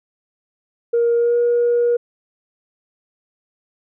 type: tone with pitch glide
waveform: sine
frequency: 470 to 477.7 Hz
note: A#4 to A#4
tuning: +14 to +42 cents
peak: -12 dBFS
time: 0.93-1.97 s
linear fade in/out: 10 ms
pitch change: +28 cents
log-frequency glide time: 1.16-1.37 s
effects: tanh soft clip ceiling -10 dBFS